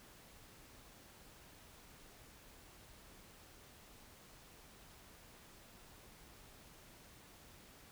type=silence; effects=pink hiss -60 dBFS RMS until 7.91 s